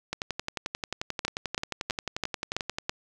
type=two click trains; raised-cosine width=0.2 ms; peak=-13 / -10 dBFS; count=31 / 6; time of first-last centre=0.13-2.785 / 1.25-2.895 s; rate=11.3 / 3.04 Hz; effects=none